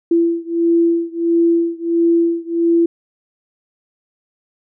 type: beating tone pair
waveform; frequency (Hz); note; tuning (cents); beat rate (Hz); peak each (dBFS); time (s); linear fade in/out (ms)
sine; 336.2 / 337.7; E4 / E4; +34 / +42; 1.5; -15 / -16; 0.11-2.86; 5
effects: none